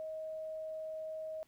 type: tone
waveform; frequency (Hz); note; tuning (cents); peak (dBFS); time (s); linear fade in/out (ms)
sine; 631; D#5; +24; -39; 0-1.43; 0
effects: pink hiss -71 dBFS RMS until 1.47 s